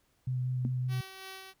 sine tone with vibrato, 126.9 Hz, B2, 47 cents sharp, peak -29 dBFS, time 0.27-1.01 s, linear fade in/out 5 ms, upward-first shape sine, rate 5.2 Hz, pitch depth 13 cents each way
sine tone with exponential decay, 234.8 Hz, A#3, 13 cents sharp, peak -27 dBFS, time 0.65-0.72 s, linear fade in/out 0 ms, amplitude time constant 15 ms
5% pulse tone with tremolo, 381.5 Hz, G4, 47 cents flat, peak -31 dBFS, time 0.88-1.54 s, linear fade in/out 50 ms, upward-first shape sine, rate 3 Hz, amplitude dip 40%
effects pink hiss -72 dBFS RMS until 1.6 s

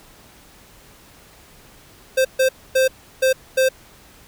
square tone bursts at uneven times, 523.3 Hz, C5, in tune, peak -14 dBFS, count 5, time 2.17-2.25 / 2.39-2.49 / 2.75-2.88 / 3.22-3.33 / 3.57-3.69 s, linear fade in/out 10 ms, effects pink hiss -48 dBFS RMS until 4.27 s

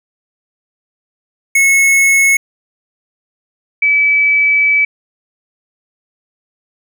square / sine tone pair in turn, 2189 / 2297 Hz, C#7 / D7, -22 / -39 cents, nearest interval minor second, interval 83 cents, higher second, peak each -8 dBFS, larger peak neither, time 1.55-2.37 / 3.82-4.85 s, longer second, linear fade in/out 5 ms, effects none

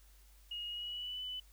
sine tone with pitch glide, 2874 to 2998 Hz, F7 to F#7, +49 to +22 cents, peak -39 dBFS, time 0.51-1.4 s, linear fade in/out 5 ms, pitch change +73 cents, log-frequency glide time 0.68-1.21 s, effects added 50 Hz sine -59 dBFS peak until 1.52 s + white hiss -67 dBFS RMS until 1.52 s

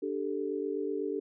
sine chord, D suspended fourth, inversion none, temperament equal, 293.7 / 392 / 440 Hz, D4 / G4 / A4, 0 / 0 / 0 cents, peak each -36 / -34 / -35 dBFS, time 0.02-1.2 s, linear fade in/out 10 ms, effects none

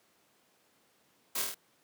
white noise with echo, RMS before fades -34 dBFS, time 1.35-1.42 s, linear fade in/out 5 ms, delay 25 ms, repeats 5, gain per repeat -2 dB, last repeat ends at 1.545 s, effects pink hiss -68 dBFS RMS until 1.83 s + high-pass 200 Hz 12 dB/octave

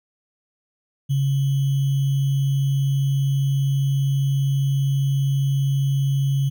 sine tone with sample-and-hold, 137.5 Hz, C#3, 14 cents flat, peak -17 dBFS, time 1.09-6.5 s, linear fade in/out 20 ms, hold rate 3150 Hz, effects none

